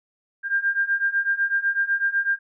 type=beating tone pair; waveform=sine; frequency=1594 / 1602 Hz; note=G6 / G6; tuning=+28 / +37 cents; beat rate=8 Hz; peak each=-24 / -22 dBFS; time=0.43-2.39 s; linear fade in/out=50 ms; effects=none